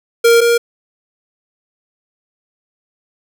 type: tone pair in turn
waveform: square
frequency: 466.2 / 470 Hz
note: A#4 / A#4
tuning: 0 / +14 cents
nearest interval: unison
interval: 14 cents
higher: second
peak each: -7 / -10 dBFS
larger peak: first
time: 0.24-0.41 / 0.41-0.58 s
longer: neither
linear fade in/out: 10 ms
effects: none